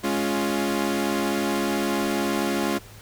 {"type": "chord", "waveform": "sawtooth", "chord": "Db major", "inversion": "second", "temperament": "equal with one note detuned", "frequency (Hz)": [209, 277.2, 349.2], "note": ["Ab3", "Db4", "F4"], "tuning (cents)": [11, 0, 0], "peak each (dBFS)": -23, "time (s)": [0.03, 2.79], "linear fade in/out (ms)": 20, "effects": ["added 106 Hz sine -47 dBFS peak until 3.01 s", "pink hiss -47 dBFS RMS until 3.01 s"]}